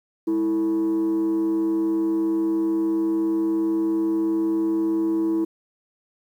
sine tone with frequency modulation, 326.9 Hz, E4, 14 cents flat, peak -17 dBFS, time 0.27-5.45 s, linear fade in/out 10 ms, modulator 123 Hz, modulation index 0.31, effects tanh soft clip ceiling -18 dBFS + 9-bit

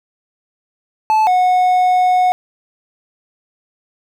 triangle tone pair in turn, 870 / 731.6 Hz, A5 / F#5, -20 / -20 cents, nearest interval minor third, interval 300 cents, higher first, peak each -8 dBFS, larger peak neither, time 1.1-1.27 / 1.27-2.32 s, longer second, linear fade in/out 0 ms, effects none

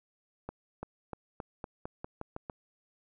accelerating click train, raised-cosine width 1 ms, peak -24 dBFS, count 10, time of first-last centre 0.49-2.498 s, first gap 340 ms, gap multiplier 0.89, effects none

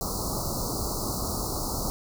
pink band-stop noise, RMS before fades -30 dBFS, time 0.01-1.9 s, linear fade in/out 0 ms, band 1300 to 4200 Hz, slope 96 dB/octave, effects none

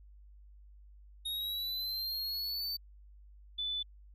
square linear sweep, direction up, 3729 to 4578 Hz, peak -35 dBFS, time 1.25-2.77 s, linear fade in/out 10 ms
sine tone, 3495 Hz, A7, 12 cents flat, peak -33 dBFS, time 3.58-3.83 s, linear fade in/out 10 ms
effects added 50 Hz sine -53 dBFS peak until 4.14 s

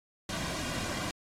pink noise with comb filter, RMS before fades -35 dBFS, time 0.29-1.11 s, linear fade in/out 2 ms, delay 2.3 ms, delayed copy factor -0.55, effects low-pass 8000 Hz 12 dB/octave + AAC 48 kbps

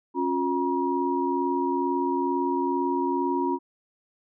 sine tone cluster, 274.4 / 356.6 / 955 Hz, C#4 / F4 / A#5, -17 / +36 / +42 cents, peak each -27 dBFS, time 0.14-3.59 s, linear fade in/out 50 ms, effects none

